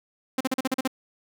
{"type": "tone bursts", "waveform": "sawtooth", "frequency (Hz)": 261.6, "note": "C4", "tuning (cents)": 0, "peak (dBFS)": -18, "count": 8, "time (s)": [0.38, 0.876], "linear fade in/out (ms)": 5, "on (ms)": 27, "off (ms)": 40, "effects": []}